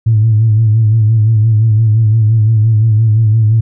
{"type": "tone with vibrato", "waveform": "sine", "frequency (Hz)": 110, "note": "A2", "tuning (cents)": 0, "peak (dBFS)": -5, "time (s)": [0.06, 3.61], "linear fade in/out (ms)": 10, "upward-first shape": "sine", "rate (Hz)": 5.8, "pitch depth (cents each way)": 62, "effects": ["tanh soft clip ceiling -1 dBFS"]}